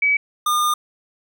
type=tone pair in turn; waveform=sine / square; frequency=2281 / 1211.8 Hz; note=C#7 / D#6; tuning=+49 / -46 cents; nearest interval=major seventh; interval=1095 cents; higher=first; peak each=-14 / -17 dBFS; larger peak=first; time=0.02-0.17 / 0.46-0.74 s; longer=second; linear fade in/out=5 ms; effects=none